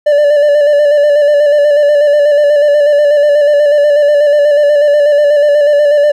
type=tone with vibrato; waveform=triangle; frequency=585 Hz; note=D5; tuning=7 cents flat; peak=-3 dBFS; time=0.06-6.12 s; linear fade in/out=10 ms; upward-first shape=square; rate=8.2 Hz; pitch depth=30 cents each way; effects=none